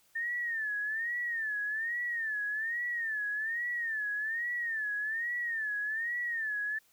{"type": "tone with vibrato", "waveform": "sine", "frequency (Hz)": 1799, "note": "A6", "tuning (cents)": 38, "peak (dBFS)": -31, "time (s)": [0.15, 6.79], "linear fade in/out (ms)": 10, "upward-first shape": "sine", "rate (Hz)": 1.2, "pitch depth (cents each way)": 130, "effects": ["white hiss -67 dBFS RMS until 6.92 s"]}